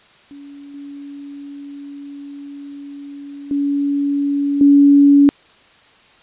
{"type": "tone with level steps", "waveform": "sine", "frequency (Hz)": 283.5, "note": "C#4", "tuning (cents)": 39, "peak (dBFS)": [-34, -30, -15, -6], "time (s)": [0.31, 5.29], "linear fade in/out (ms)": 0, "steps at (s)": [0.74, 3.51, 4.61], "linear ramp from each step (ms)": 2, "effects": ["white hiss -49 dBFS RMS until 6.22 s", "resampled to 8000 Hz"]}